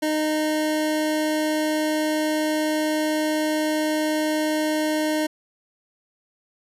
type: tone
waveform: 25% pulse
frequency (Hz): 308.1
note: D#4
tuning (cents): -17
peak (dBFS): -17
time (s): 0.02-5.27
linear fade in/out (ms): 10
effects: resampled to 32000 Hz